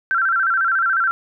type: tone with vibrato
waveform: sine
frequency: 1456 Hz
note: F#6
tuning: 28 cents flat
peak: -15 dBFS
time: 0.11-1.11 s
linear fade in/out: 0 ms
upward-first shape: square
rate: 14 Hz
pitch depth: 110 cents each way
effects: none